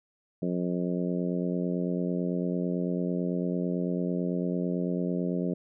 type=harmonic tone; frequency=89 Hz; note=F2; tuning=33 cents sharp; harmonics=2 / 3 / 4 / 5 / 6 / 7; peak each=-29 / -33 / -35 / -37 / -39 / -40 dBFS; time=0.42-5.54 s; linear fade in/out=5 ms; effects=none